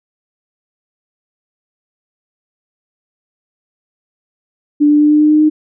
sine tone with pitch steps, 294.3 / 296.3 / 298.4 / 300.5 / 302.6 / 304.7 / 306.8 Hz, D4 / D4 / D4 / D4 / D#4 / D#4 / D#4, +4 / +15 / +28 / +40 / -48 / -36 / -24 cents, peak -6 dBFS, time 4.8-5.5 s, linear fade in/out 20 ms, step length 100 ms, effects none

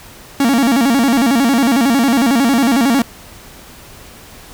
45% pulse tone with vibrato, 253.5 Hz, B3, 45 cents sharp, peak -10 dBFS, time 0.4-3.02 s, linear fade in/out 2 ms, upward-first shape square, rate 11 Hz, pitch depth 160 cents each way, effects pink hiss -38 dBFS RMS until 4.53 s

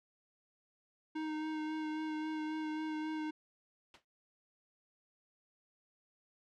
square tone with vibrato, 310.7 Hz, D#4, 2 cents flat, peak -37 dBFS, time 1.15-3.31 s, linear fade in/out 10 ms, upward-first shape sine, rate 3.7 Hz, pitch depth 16 cents each way
white noise with exponential decay, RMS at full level -46 dBFS, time 3.94-4.05 s, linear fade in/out 2 ms, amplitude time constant 22 ms
effects low-pass 3000 Hz 12 dB/octave

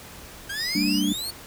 sawtooth exponential sweep, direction up, 1568 to 4504 Hz, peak -26 dBFS, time 0.49-1.31 s, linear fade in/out 10 ms
triangle tone, 5000 Hz, D#8, 8 cents sharp, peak -26 dBFS, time 0.55-1.02 s, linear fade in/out 50 ms
sine chord, G suspended second, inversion none, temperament equal with one note detuned, 196 / 225.8 / 293.7 Hz, G3 / A3 / D4, 0 / +45 / 0 cents, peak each -25 / -28 / -24 dBFS, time 0.75-1.13 s, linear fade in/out 5 ms
effects pink hiss -43 dBFS RMS until 1.46 s

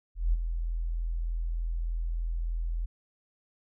sine tone with ADSR envelope, 41.66 Hz, E1, 19 cents sharp, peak -20 dBFS, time 0.15-2.86 s, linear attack 180 ms, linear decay 28 ms, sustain -8 dB, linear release 12 ms, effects none

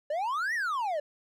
triangle exponential two-way sweep, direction up then down, 570 to 1975.5 to 570 Hz, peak -26 dBFS, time 0.1-1 s, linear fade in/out 5 ms, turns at 0.54 s, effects none

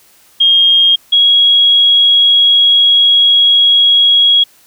sine tone pair in turn, 3238 / 3312 Hz, G#7 / G#7, -45 / -5 cents, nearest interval unison, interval 40 cents, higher second, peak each -5 dBFS, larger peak neither, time 0.4-0.96 / 1.12-4.44 s, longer second, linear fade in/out 10 ms, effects white hiss -47 dBFS RMS until 4.66 s

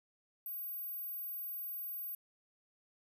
sine tone, 14420 Hz, A9, 41 cents sharp, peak -39 dBFS, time 0.46-2.15 s, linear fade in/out 2 ms, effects none

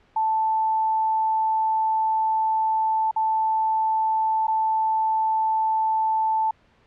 sine tone with dropouts, 880 Hz, A5, in tune, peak -19 dBFS, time 0.16-6.51 s, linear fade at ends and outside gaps 5 ms, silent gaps 3.112-3.161 / 4.47-4.48 s, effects pink hiss -59 dBFS RMS until 6.86 s + low-pass 3000 Hz 12 dB/octave

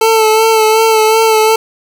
25% pulse tone with vibrato, 441.3 Hz, A4, 5 cents sharp, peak -3 dBFS, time 0.01-1.56 s, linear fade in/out 5 ms, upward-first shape sine, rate 2.7 Hz, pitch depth 30 cents each way, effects none

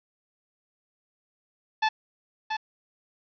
sawtooth tone with echo, 872 Hz, A5, 16 cents flat, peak -17 dBFS, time 1.82-1.89 s, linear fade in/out 10 ms, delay 680 ms, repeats 1, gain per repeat -6 dB, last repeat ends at 2.57 s, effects resampled to 11025 Hz + 8-bit

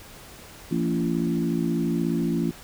harmonic tone with a mistuned harmonic, 56.7 Hz, A#1, 47 cents flat, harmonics 3 / 4 / 5 / 6, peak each -26 / -27 / -28 / -29 dBFS, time 0.71-2.51 s, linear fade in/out 5 ms, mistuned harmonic 4, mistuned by +17 cents, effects pink hiss -45 dBFS RMS until 2.63 s

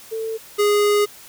sine / square tone pair in turn, 445.9 / 413.4 Hz, A4 / G#4, +23 / -8 cents, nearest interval minor second, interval 131 cents, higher first, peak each -23 / -15 dBFS, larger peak second, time 0.11-0.38 / 0.58-1.06 s, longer second, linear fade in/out 20 ms, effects white hiss -43 dBFS RMS until 1.28 s

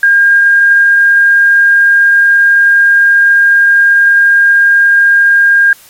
sine tone, 1612 Hz, G6, 48 cents sharp, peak -3 dBFS, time 0.03-5.73 s, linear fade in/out 2 ms, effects white hiss -39 dBFS RMS until 5.89 s + MP3 64 kbps

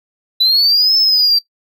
triangle linear two-way sweep, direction up then down, 3951 to 5280 to 4667 Hz, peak -7 dBFS, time 0.4-1.39 s, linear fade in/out 10 ms, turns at 0.97 s, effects noise-tail reverb RT60 0.1 s tail -19 dB re dry + tanh soft clip ceiling -3 dBFS

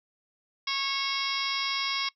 harmonic tone, 548 Hz, C#5, 20 cents flat, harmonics 2 / 3 / 4 / 5 / 6 / 7 / 8 / 9 / 10, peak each -35 / -44 / -33 / -39 / -35 / -36 / -45 / -35 / -37 dBFS, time 0.67-2.09 s, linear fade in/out 5 ms, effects noise-tail reverb RT60 0.1 s tail -20 dB re dry

